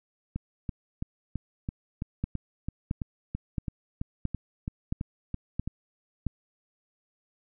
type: two click trains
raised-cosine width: 5 ms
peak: -16 / -19 dBFS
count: 7 / 17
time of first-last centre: 2.24-6.267 / 0.36-5.676 s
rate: 1.49 / 3.01 Hz
effects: none